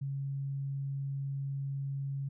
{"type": "tone", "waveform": "sine", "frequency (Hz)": 138, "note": "C#3", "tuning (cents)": -7, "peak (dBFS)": -33, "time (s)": [0.01, 2.29], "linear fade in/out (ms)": 10, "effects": []}